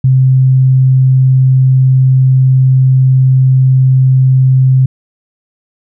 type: tone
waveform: sine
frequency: 130.81 Hz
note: C3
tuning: in tune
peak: -4 dBFS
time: 0.04-4.86 s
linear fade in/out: 5 ms
effects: none